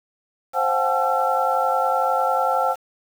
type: tone cluster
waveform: sine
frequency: 526 / 716 / 767 / 856 / 1347 Hz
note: C5 / F5 / G5 / A5 / E6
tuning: +9 / +43 / -38 / -48 / +37 cents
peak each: -24 dBFS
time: 0.53-2.76 s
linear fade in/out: 50 ms
effects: 7-bit